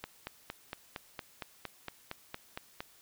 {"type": "click train", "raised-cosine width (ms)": 0.3, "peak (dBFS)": -22, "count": 13, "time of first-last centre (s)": [0.04, 2.805], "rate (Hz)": 4.34, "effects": ["white hiss -61 dBFS RMS until 3.01 s"]}